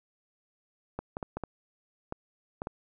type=clicks; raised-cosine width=1 ms; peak=-20 dBFS; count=8; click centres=0.99 / 1.169 / 1.228 / 1.37 / 1.437 / 2.124 / 2.619 / 2.671 s; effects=none